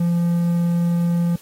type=tone; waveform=triangle; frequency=171.8 Hz; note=F3; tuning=28 cents flat; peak=-14 dBFS; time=0-1.36 s; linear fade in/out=5 ms; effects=white hiss -48 dBFS RMS until 1.41 s + AAC 48 kbps